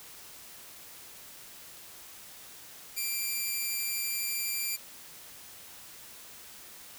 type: tone with amplitude modulation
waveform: 5% pulse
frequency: 2364 Hz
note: D7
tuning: 11 cents sharp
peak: -19 dBFS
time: 2.96-4.77 s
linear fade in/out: 20 ms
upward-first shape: sine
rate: 225 Hz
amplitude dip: 40%
effects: white hiss -49 dBFS RMS until 6.98 s